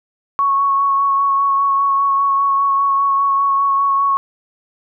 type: tone with vibrato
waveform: sine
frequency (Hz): 1107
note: C#6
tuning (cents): -3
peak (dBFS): -12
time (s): 0.39-4.17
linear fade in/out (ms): 0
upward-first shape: sine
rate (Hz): 5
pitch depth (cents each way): 15
effects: none